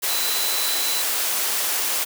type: tone in noise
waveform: sine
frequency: 4005 Hz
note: B7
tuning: 23 cents sharp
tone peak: -27 dBFS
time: 0.08-1.03 s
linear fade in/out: 20 ms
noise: white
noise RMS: -23 dBFS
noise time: 0.02-2.05 s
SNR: -7 dB
effects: high-pass 400 Hz 12 dB/octave